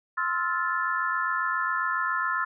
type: chord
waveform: sine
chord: F major seventh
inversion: second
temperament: just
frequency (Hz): 1047.7 / 1309.6 / 1396.9 / 1746.1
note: C6 / E6 / F6 / A6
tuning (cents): +2 / -12 / 0 / -14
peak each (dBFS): -30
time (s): 0.17-2.45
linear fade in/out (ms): 10
effects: none